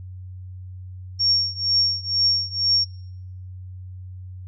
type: tone with tremolo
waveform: sine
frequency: 5520 Hz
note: F8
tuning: 21 cents flat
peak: -14 dBFS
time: 1.19-2.85 s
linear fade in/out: 20 ms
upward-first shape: triangle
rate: 2.1 Hz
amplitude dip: 95%
effects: noise-tail reverb RT60 0.7 s tail -22 dB re dry + added 92 Hz sine -34 dBFS peak until 4.47 s